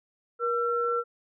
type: tone pair together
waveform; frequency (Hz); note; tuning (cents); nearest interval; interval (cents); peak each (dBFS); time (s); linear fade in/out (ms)
sine; 475.3 / 1349; A#4 / E6; +34 / +40; octave + tritone; 1806; -27; 0.39-1.04; 50
effects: none